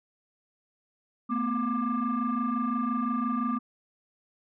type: tone cluster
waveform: sine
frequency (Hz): 225.1 / 250.9 / 1188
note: A3 / B3 / D6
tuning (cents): +40 / +28 / +20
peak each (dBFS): -29 / -28 / -29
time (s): 1.29-3.59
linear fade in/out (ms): 20
effects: tanh soft clip ceiling -21 dBFS